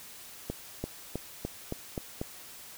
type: accelerating click train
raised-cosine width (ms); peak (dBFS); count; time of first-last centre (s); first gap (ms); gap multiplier
2; -19; 7; 0.5-2.215; 340; 0.93
effects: white hiss -48 dBFS RMS until 2.77 s